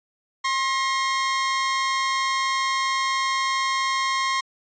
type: tone pair together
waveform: sawtooth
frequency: 1067.4 / 1900 Hz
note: C6 / A#6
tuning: +34 / +33 cents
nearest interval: minor seventh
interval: 999 cents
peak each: -18 / -26 dBFS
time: 0.44-4.41 s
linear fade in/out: 10 ms
effects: resampled to 16000 Hz

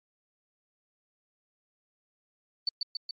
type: tone with echo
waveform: sine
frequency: 4500 Hz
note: C#8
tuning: 25 cents sharp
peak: -25 dBFS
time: 2.67-2.69 s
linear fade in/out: 2 ms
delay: 140 ms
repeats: 3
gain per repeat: -3 dB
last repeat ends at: 3.11 s
effects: Opus 24 kbps

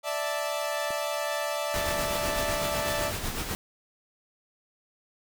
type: chord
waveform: sawtooth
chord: D suspended second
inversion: none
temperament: equal with one note detuned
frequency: 587.3 / 657.4 / 880 Hz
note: D5 / E5 / A5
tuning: 0 / -5 / 0 cents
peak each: -27 / -29 / -32 dBFS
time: 0.03-3.13 s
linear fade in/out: 50 ms
type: clicks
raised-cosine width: 2 ms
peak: -29 dBFS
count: 2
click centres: 0.906 / 2.083 s
type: noise with tremolo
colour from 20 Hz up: pink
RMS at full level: -31 dBFS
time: 1.74-3.55 s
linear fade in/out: 0 ms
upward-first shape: sine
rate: 8 Hz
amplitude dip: 45%
effects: none

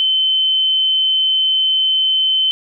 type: tone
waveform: sine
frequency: 3068 Hz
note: G7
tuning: 38 cents flat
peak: -12 dBFS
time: 0-2.51 s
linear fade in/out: 0 ms
effects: none

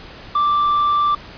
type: tone with quantisation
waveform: triangle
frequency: 1174.7 Hz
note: D6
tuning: in tune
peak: -12 dBFS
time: 0.35-1.15 s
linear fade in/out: 5 ms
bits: 6
effects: pink hiss -38 dBFS RMS until 1.37 s + resampled to 11025 Hz

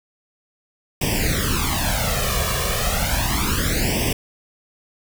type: noise with flanger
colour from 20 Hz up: pink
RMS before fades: -21 dBFS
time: 1.01-4.13 s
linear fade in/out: 5 ms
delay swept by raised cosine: 0.36 to 1.76 ms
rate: 0.33 Hz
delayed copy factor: +1
effects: none

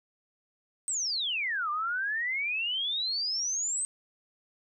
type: exponential two-way sweep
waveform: sine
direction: down then up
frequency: 8372 to 1174.7 to 8372 Hz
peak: -28 dBFS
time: 0.88-3.85 s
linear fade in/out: 0 ms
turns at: 1.7 s
effects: none

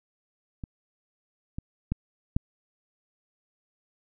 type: clicks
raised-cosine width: 5 ms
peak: -23 / -21 / -14 / -11 dBFS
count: 4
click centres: 0.638 / 1.585 / 1.92 / 2.365 s
effects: none

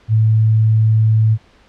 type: tone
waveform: sine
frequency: 110 Hz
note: A2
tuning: in tune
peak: -9 dBFS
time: 0.08-1.38 s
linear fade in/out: 50 ms
effects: pink hiss -50 dBFS RMS until 1.68 s + low-pass 4000 Hz 12 dB/octave

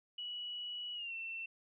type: tone with pitch glide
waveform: sine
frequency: 2934 to 2690 Hz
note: F#7 to E7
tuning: -15 to +34 cents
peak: -40 dBFS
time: 0.18-1.46 s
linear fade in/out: 5 ms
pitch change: -151 cents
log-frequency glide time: 0.94-1.14 s
effects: none

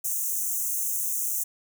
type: high-pass noise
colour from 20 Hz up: white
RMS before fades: -28 dBFS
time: 0.04-1.44 s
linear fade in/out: 10 ms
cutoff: 6000 Hz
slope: 96 dB/octave
effects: none

